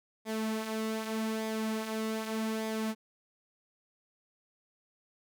sawtooth tone with flanger, 220 Hz, A3, in tune, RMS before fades -34 dBFS, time 0.25-2.95 s, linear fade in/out 50 ms, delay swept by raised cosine 0.7 to 5.8 ms, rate 0.83 Hz, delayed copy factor -0.5, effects none

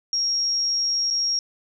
sine tone with dropouts, 5588 Hz, F8, in tune, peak -20 dBFS, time 0.13-1.39 s, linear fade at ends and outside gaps 1 ms, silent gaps 1.103-1.108 s, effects none

